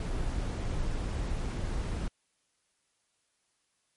brown noise, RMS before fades -32 dBFS, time 0-2.08 s, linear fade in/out 2 ms, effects white hiss -75 dBFS RMS until 3.96 s + MP3 48 kbps

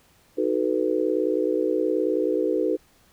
sine chord, B dominant seventh, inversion first, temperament equal with one note detuned, 311.1 / 370 / 440 / 498.8 Hz, D#4 / F#4 / A4 / B4, 0 / 0 / 0 / +17 cents, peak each -26 dBFS, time 0.37-2.77 s, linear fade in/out 20 ms, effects pink hiss -59 dBFS RMS until 3.12 s

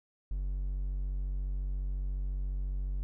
triangle tone, 47.17 Hz, F#1, 34 cents sharp, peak -29 dBFS, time 0.31-3.03 s, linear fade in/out 0 ms, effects none

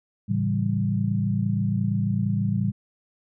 sine chord, A dominant seventh, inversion none, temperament equal, 110 / 138.59 / 164.81 / 196 Hz, A2 / C#3 / E3 / G3, 0 / 0 / 0 / 0 cents, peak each -25 / -29 / -30 / -25 dBFS, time 0.28-2.72 s, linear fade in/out 20 ms, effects none

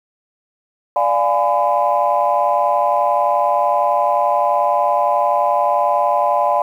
sine chord, D diminished seventh, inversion none, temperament equal with one note detuned, 587.3 / 698.5 / 830.6 / 1009.1 Hz, D5 / F5 / Ab5 / Cb6, 0 / 0 / 0 / +37 cents, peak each -18 dBFS, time 0.96-6.62 s, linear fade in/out 2 ms, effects tanh soft clip ceiling -4 dBFS + 8-bit

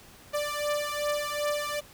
sawtooth beating tone pair, 588 / 590.6 Hz, D5 / D5, +2 / +10 cents, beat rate 2.6 Hz, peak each -27 dBFS, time 0.33-1.81 s, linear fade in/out 20 ms, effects pink hiss -52 dBFS RMS until 1.93 s

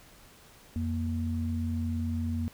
sine tone pair together, 87.31 / 234.6 Hz, F2 / A#3, 0 / +11 cents, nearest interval octave + perfect fourth, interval 1711 cents, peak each -30 / -32 dBFS, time 0.76-2.48 s, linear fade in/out 0 ms, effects pink hiss -55 dBFS RMS until 2.53 s

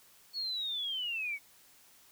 sine linear sweep, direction down, 4418 to 2197 Hz, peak -33 dBFS, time 0.33-1.39 s, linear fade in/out 50 ms, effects white hiss -61 dBFS RMS until 2.11 s

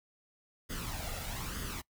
pink noise with flanger, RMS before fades -39 dBFS, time 0.69-1.82 s, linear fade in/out 20 ms, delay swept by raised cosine 0.61 to 1.5 ms, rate 1.1 Hz, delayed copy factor +0.6, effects noise-tail reverb RT60 0.1 s tail -21 dB re dry

